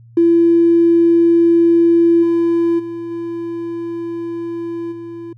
triangle tone with level steps, 337.3 Hz, E4, 40 cents sharp, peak -4 / -9 / -21 / -19 / -25 dBFS, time 0.17-5.33 s, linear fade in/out 5 ms, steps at 2.22 / 2.78 / 3.1 / 4.91 s, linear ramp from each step 20 ms, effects tanh soft clip ceiling -6 dBFS + added 116 Hz sine -40 dBFS peak until 5.37 s

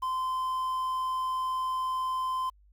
triangle tone with quantisation, 1033 Hz, C6, 22 cents flat, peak -26 dBFS, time 0.02-2.5 s, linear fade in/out 10 ms, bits 9, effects added 50 Hz sine -57 dBFS peak until 2.72 s

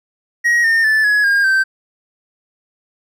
triangle tone with pitch steps, 1893 / 1820.1 / 1750 / 1682.6 / 1617.8 / 1555.5 Hz, A#6 / A#6 / A6 / G#6 / G#6 / G6, +26 / -42 / -10 / +22 / -46 / -14 cents, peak -9 dBFS, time 0.44-1.64 s, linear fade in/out 20 ms, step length 200 ms, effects none

